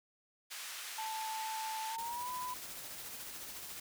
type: band-pass noise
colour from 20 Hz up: pink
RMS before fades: -45 dBFS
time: 0.5-1.97 s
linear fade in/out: 20 ms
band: 1600 to 16000 Hz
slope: 12 dB/octave
type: tone with pitch glide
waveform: sine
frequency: 880 to 999.2 Hz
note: A5 to B5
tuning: 0 to +20 cents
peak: -38 dBFS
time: 0.98-2.54 s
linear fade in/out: 5 ms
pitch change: +220 cents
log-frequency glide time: 1.87-2.29 s
type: noise with tremolo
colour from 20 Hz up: white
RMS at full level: -45 dBFS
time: 1.98-3.8 s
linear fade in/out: 5 ms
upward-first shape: sine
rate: 14 Hz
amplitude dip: 30%
effects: none